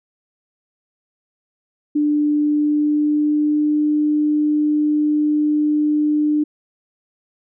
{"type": "tone with pitch glide", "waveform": "sine", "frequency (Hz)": [296.7, 300], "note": ["D4", "D4"], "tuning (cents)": [18, 37], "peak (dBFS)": -14, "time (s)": [1.95, 6.44], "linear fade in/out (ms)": 10, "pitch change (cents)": 19, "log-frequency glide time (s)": [2.32, 3.77], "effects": []}